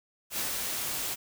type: noise with ADSR envelope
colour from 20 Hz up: white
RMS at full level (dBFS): -31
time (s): 0.3-1.16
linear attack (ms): 78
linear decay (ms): 140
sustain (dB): -2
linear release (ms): 30
effects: none